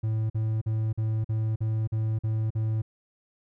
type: tone bursts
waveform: triangle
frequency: 110 Hz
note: A2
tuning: in tune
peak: -22 dBFS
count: 9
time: 0.03-2.82 s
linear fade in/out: 10 ms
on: 270 ms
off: 45 ms
effects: none